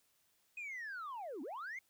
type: linear two-way sweep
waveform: sine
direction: down then up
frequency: 2525 to 243.2 to 2188 Hz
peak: -40 dBFS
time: 0.57-1.79 s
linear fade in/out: 5 ms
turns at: 1.42 s
effects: tanh soft clip ceiling -40 dBFS + white hiss -75 dBFS RMS until 1.89 s